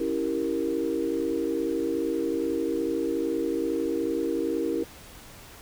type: chord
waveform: sine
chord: C# diminished seventh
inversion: none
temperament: equal with one note detuned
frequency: 278.8 / 329.6 / 392 / 466.2 Hz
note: C#4 / E4 / G4 / Bb4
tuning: +10 / 0 / 0 / 0 cents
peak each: -32 / -28 / -32 / -30 dBFS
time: 0-4.84 s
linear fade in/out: 5 ms
effects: pink hiss -47 dBFS RMS until 5.61 s